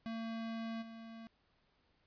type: tone with level steps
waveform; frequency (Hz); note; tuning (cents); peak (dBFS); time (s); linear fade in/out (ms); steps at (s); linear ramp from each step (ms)
square; 226.5; A#3; -50; -40 / -49; 0.06-1.27; 0; 0.81; 20
effects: pink hiss -75 dBFS RMS until 2.06 s + resampled to 11025 Hz